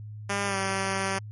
5% pulse tone with pitch glide, 200.5 to 193.45 Hz, G3 to G3, +39 to -23 cents, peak -15 dBFS, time 0.29-1.19 s, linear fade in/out 10 ms, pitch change -62 cents, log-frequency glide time 0.46-0.57 s, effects added 106 Hz sine -37 dBFS peak until 1.31 s + MP3 48 kbps

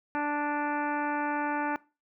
harmonic tone, 293.7 Hz, D4, in tune, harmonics 1 / 2 / 3 / 4 / 5 / 6 / 7 / 8 / 9, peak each -32 / -38 / -31 / -40 / -36 / -40 / -48 / -45 / -52 dBFS, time 0.15-1.76 s, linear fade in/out 0 ms, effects noise-tail reverb RT60 0.3 s tail -21 dB re dry

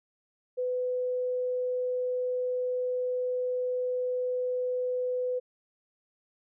sine tone, 501 Hz, B4, 25 cents sharp, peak -27 dBFS, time 0.57-5.4 s, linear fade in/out 20 ms, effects none

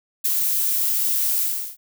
violet noise with ADSR envelope, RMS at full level -17 dBFS, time 0.24-1.77 s, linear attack 17 ms, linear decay 3 ms, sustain -4 dB, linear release 370 ms, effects none

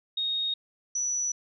sine tone pair in turn, 3729 / 5919 Hz, A#7 / F#8, 0 / 0 cents, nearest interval minor sixth, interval 800 cents, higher second, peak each -26 dBFS, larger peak neither, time 0.17-0.54 / 0.95-1.32 s, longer neither, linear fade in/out 5 ms, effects none

